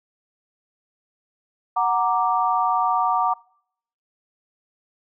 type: chord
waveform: sine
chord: Gb augmented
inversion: none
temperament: equal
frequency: 740 / 932.3 / 1174.7 Hz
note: Gb5 / Bb5 / D6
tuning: 0 / 0 / 0 cents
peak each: -22 dBFS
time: 1.76-3.34 s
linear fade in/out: 10 ms
effects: noise-tail reverb RT60 0.7 s tail -25 dB re dry